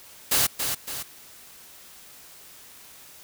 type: noise with echo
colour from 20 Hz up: white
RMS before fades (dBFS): -21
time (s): 0.31-0.47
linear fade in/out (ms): 10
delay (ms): 280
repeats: 2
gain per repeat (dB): -6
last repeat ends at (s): 1.03
effects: white hiss -48 dBFS RMS until 3.23 s